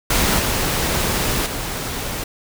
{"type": "noise with level steps", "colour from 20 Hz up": "pink", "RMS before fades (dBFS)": [-17, -20, -26], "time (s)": [0.1, 2.24], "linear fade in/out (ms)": 5, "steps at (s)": [0.39, 1.46], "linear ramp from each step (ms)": 2, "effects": []}